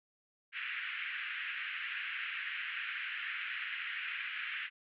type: band-pass noise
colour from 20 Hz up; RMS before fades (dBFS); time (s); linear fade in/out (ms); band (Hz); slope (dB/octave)
pink; -40; 0.52-4.7; 50; 1500 to 2900; 48
effects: none